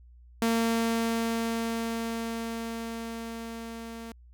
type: tone with level ramp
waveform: sawtooth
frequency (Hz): 228.7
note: A#3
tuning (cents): -33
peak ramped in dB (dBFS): -19 to -35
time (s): 0.42-4.12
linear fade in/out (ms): 2
effects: added 60 Hz sine -50 dBFS peak until 4.33 s